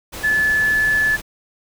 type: tone in noise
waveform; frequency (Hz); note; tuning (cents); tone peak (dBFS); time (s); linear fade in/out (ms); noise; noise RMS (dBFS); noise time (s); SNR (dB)
sine; 1729; A6; -31; -14; 0.23-1.17; 20; pink; -31; 0.12-1.22; +14
effects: none